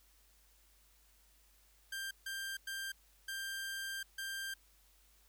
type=tone bursts at uneven times; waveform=sawtooth; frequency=1584 Hz; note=G6; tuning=18 cents sharp; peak=-36 dBFS; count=5; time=1.92-2.11 / 2.26-2.57 / 2.67-2.92 / 3.28-4.03 / 4.18-4.54 s; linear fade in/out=5 ms; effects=added 50 Hz sine -68 dBFS peak until 5.28 s + white hiss -69 dBFS RMS until 5.28 s